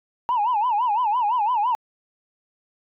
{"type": "tone with vibrato", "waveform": "sine", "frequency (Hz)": 909, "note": "A#5", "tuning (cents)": -44, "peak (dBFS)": -17, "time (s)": [0.29, 1.75], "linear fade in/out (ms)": 0, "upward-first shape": "sine", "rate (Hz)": 5.9, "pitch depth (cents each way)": 190, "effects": ["tanh soft clip ceiling -15 dBFS"]}